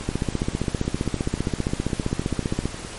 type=two click trains; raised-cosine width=3 ms; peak=-21 / -9 dBFS; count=28 / 40; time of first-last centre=0.01-2.849 / 0.09-2.656 s; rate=9.51 / 15.2 Hz; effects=pink hiss -36 dBFS RMS until 2.98 s + MP3 48 kbps